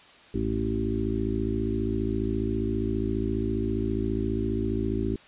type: harmonic tone with a mistuned harmonic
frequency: 54.8 Hz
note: A1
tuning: 6 cents flat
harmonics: 1 / 2 / 4 / 5 / 6 / 7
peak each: -32 / -32 / -32 / -32 / -32 / -32 dBFS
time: 0.34-5.16 s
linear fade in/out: 5 ms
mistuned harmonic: 2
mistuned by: -17 cents
effects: white hiss -52 dBFS RMS until 5.27 s + resampled to 8000 Hz